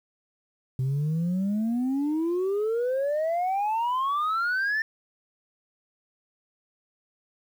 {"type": "exponential sweep", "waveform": "sine", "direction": "up", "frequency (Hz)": [127.2, 1800], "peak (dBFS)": -21, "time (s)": [0.79, 4.82], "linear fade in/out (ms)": 2, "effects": ["tanh soft clip ceiling -22 dBFS", "9-bit"]}